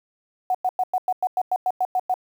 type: tone bursts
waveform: sine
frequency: 739 Hz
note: F#5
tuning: 2 cents flat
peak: -18 dBFS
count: 12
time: 0.5-2.141 s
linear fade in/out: 2 ms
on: 46 ms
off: 99 ms
effects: 8-bit